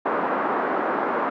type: band-pass noise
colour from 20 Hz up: white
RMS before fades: -24 dBFS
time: 0.05-1.3 s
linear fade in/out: 10 ms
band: 230 to 1300 Hz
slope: 24 dB/octave
effects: none